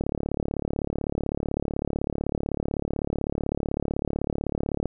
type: click train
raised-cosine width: 2 ms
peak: -13 dBFS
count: 175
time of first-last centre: 0.01-4.857 s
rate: 35.9 Hz
effects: none